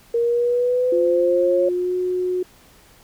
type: exponential sweep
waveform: sine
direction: up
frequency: 466.2 to 548 Hz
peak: -16 dBFS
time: 0.14-1.69 s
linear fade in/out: 5 ms
type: tone with pitch glide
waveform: sine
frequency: 352.2 to 364.2 Hz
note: F4 to F#4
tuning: +15 to -27 cents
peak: -19 dBFS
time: 0.92-2.43 s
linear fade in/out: 5 ms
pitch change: +58 cents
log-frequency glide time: 1.58-1.96 s
effects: pink hiss -51 dBFS RMS until 3.03 s